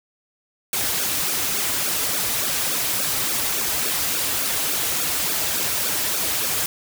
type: noise with flanger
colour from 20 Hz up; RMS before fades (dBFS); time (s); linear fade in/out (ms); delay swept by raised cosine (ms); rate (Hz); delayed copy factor
white; -23; 0.73-6.66; 2; 0.97 to 5.67; 3.5; -0.9
effects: none